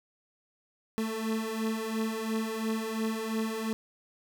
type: beating tone pair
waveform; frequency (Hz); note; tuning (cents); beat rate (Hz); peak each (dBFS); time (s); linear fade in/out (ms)
30% pulse; 219.6 / 222.5; A3 / A3; -3 / +20; 2.9; -32 / -29; 0.98-3.73; 0
effects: none